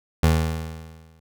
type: tone with exponential decay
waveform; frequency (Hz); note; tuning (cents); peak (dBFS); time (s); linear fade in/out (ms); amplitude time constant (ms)
25% pulse; 80.3; E2; -45; -10; 0.23-1.2; 5; 210
effects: none